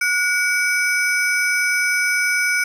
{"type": "ring-modulated tone", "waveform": "square", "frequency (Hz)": 1864.7, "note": "A#6", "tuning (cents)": 0, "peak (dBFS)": -14, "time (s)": [0.01, 2.64], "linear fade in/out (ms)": 5, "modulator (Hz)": 410, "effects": ["low-pass 12000 Hz 12 dB/octave", "8-bit"]}